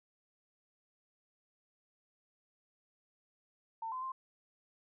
sine tone with pitch steps, 901 / 1027 / 1049 Hz, A5 / C6 / C6, +41 / -33 / +4 cents, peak -37 dBFS, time 3.82-4.12 s, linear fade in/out 5 ms, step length 100 ms, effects none

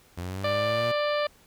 sawtooth linear sweep, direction up, 86.4 to 120 Hz, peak -28 dBFS, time 0.17-0.92 s, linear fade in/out 10 ms
harmonic tone, 591 Hz, D5, 11 cents sharp, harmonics 1 / 2 / 3 / 4 / 5 / 6 / 7 / 8, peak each -25 / -31 / -35 / -37 / -39 / -41 / -42 / -43 dBFS, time 0.44-1.27 s, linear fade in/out 5 ms
effects pink hiss -58 dBFS RMS until 1.46 s

